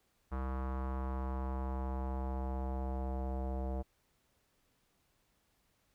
square tone with low-pass filter sweep, 65.41 Hz, C2, in tune, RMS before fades -37 dBFS, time 0.31-3.83 s, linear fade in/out 20 ms, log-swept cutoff 1200 to 670 Hz, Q 2.7, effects pink hiss -75 dBFS RMS until 5.94 s

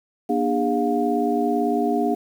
sine tone cluster, 240.2 / 298.2 / 408.4 / 711 Hz, B3 / D4 / G#4 / F5, -48 / +27 / -29 / +31 cents, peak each -24 dBFS, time 0.29-2.15 s, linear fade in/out 10 ms, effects 8-bit

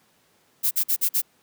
violet noise bursts, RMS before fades -21 dBFS, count 5, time 0.63-1.219 s, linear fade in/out 20 ms, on 81 ms, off 46 ms, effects pink hiss -62 dBFS RMS until 1.42 s + high-pass 150 Hz 12 dB/octave

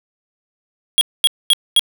square tone bursts, 3306 Hz, G#7, 9 cents flat, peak -9 dBFS, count 4, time 0.98-1.794 s, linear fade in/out 0 ms, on 31 ms, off 230 ms, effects none

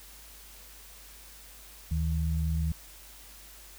sine tone pair together, 75.42 / 159.8 Hz, D2 / D#3, +47 / +47 cents, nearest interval octave + minor second, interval 1300 cents, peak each -27 / -31 dBFS, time 1.91-2.72 s, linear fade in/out 5 ms, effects added 50 Hz sine -53 dBFS peak until 3.78 s + white hiss -51 dBFS RMS until 3.78 s

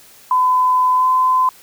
sine tone with pitch glide, 1011 to 1022.2 Hz, B5 to C6, +40 to -41 cents, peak -11 dBFS, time 0.31-1.49 s, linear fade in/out 2 ms, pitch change +19 cents, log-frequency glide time 0.96-1.06 s, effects white hiss -45 dBFS RMS until 1.62 s

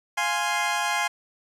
20% pulse chord, F minor, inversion none, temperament equal, 698.5 / 830.6 / 1046.5 Hz, F5 / Ab5 / C6, 0 / 0 / 0 cents, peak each -25 / -21 / -23 dBFS, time 0.17-1.08 s, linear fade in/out 10 ms, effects low-pass 10000 Hz 12 dB/octave + 9-bit

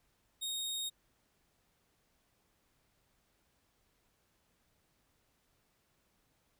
sawtooth tone, 3727 Hz, A#7, 1 cent flat, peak -33 dBFS, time 0.41-0.9 s, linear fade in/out 20 ms, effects pink hiss -75 dBFS RMS until 6.59 s

